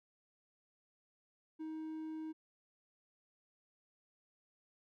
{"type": "tone", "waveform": "triangle", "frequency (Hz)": 315.3, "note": "D#4", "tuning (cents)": 23, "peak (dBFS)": -39, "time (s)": [1.59, 2.33], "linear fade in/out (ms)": 20, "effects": []}